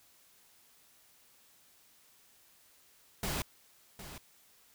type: noise with echo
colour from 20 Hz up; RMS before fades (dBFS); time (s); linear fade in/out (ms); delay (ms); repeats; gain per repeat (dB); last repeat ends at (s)
pink; -35; 3.23-3.42; 2; 760; 1; -12; 4.18
effects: white hiss -64 dBFS RMS until 4.74 s